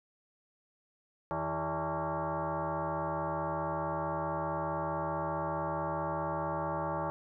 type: tone with frequency modulation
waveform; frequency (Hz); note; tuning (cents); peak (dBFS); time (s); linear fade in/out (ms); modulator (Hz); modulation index
sine; 160.2; E3; -49; -31; 1.31-7.1; 0; 245; 4.3
effects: none